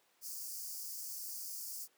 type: high-pass noise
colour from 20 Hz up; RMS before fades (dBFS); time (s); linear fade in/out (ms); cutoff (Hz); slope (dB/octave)
white; -44; 0.21-1.88; 50; 4600; 96
effects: pink hiss -71 dBFS RMS until 1.97 s + high-pass 400 Hz 12 dB/octave